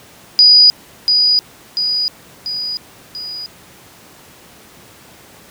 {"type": "tone with echo", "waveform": "sine", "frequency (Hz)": 4922, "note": "D#8", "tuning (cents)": -20, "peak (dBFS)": -4, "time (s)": [0.39, 0.7], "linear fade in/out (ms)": 0, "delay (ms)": 690, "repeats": 4, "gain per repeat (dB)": -5, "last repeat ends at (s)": 3.46, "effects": ["pink hiss -42 dBFS RMS until 5.5 s", "high-pass 100 Hz 12 dB/octave"]}